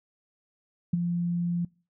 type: tone with ADSR envelope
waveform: sine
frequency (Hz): 173.2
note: F3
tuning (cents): -14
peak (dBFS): -18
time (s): 0.93-1.65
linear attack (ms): 7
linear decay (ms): 17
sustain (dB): -7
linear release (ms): 4
effects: noise-tail reverb RT60 0.4 s tail -26 dB re dry